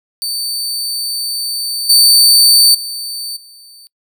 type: tone with level steps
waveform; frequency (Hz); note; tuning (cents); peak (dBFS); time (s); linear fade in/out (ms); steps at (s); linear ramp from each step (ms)
sawtooth; 4564; C#8; +50; -15 / -3 / -19 / -35; 0.22-3.87; 0; 1.89 / 2.74 / 3.36; 10
effects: noise-tail reverb RT60 0.1 s tail -24 dB re dry